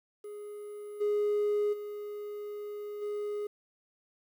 triangle tone with level steps, 415.3 Hz, G#4, in tune, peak -38 / -23 / -35 / -30 dBFS, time 0.24-3.47 s, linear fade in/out 5 ms, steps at 1 / 1.72 / 3.01 s, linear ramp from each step 20 ms, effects tanh soft clip ceiling -21 dBFS + 10-bit

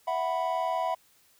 triangle chord, E suspended second, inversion none, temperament equal, 659.3 / 740 / 987.8 Hz, E5 / F#5 / B5, 0 / 0 / 0 cents, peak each -29 dBFS, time 0.07-0.95 s, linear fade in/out 10 ms, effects white hiss -63 dBFS RMS until 1.39 s

